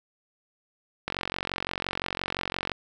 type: click train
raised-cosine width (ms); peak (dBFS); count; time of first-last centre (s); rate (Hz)
0.3; -12; 76; 1.08-2.718; 45.8
effects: none